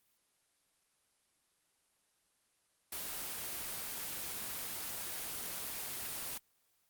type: noise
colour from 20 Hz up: white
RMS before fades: -41 dBFS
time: 2.92-6.38 s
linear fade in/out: 5 ms
effects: white hiss -75 dBFS RMS until 6.89 s + Opus 24 kbps